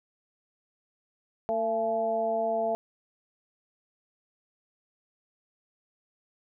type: harmonic tone with a mistuned harmonic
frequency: 225.3 Hz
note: A3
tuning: 41 cents sharp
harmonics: 1 / 2 / 3 / 4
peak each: -38 / -33 / -26 / -37 dBFS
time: 1.49-2.75 s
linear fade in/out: 0 ms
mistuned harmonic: 4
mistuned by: -81 cents
effects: none